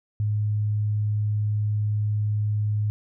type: tone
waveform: sine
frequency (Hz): 105.3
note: G#2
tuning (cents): +24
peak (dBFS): -21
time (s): 0.2-2.9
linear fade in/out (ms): 0
effects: none